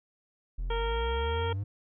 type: exponential sweep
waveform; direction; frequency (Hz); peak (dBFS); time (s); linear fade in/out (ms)
triangle; up; 39.9 to 103.83; -28; 0.58-1.64; 10
type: harmonic tone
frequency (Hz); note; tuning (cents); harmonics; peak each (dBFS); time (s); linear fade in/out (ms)
462.1; A#4; -15; 1 / 2 / 3 / 4 / 5 / 6 / 7; -32 / -35 / -40 / -46 / -45 / -51 / -41; 0.7-1.53; 5
effects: none